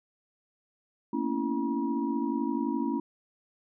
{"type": "tone cluster", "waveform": "sine", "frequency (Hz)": [229.1, 244.5, 280.4, 332.4, 959], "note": ["A#3", "B3", "C#4", "E4", "A#5"], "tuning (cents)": [-30, -17, 20, 15, 49], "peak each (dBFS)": [-33, -38, -30, -33, -37], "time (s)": [1.13, 3], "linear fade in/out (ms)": 5, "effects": []}